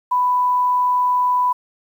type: tone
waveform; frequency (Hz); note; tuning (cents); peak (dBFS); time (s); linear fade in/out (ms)
sine; 993; B5; +9; -14; 0.11-1.53; 10
effects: 8-bit